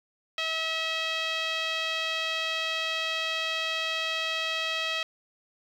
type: tone with low-pass filter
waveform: 5% pulse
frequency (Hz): 645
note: E5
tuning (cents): -38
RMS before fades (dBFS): -30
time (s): 0.38-5.03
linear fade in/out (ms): 2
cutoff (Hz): 3200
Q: 2
effects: 9-bit